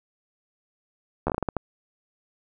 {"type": "slowing click train", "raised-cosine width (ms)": 1, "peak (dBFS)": -11, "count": 9, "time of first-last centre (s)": [1.27, 1.567], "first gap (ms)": 12, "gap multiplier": 1.31, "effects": []}